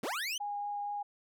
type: linear sweep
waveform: 25% pulse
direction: up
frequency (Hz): 155.4 to 3136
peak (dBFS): -30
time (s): 0.03-0.38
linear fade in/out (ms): 5
type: tone with vibrato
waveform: sine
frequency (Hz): 819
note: G#5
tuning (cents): -24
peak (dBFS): -34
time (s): 0.4-1.03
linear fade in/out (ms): 10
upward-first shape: triangle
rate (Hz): 4.3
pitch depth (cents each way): 8
effects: none